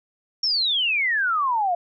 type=exponential sweep; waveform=sine; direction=down; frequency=5580 to 678 Hz; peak=-19 dBFS; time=0.43-1.75 s; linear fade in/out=5 ms; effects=none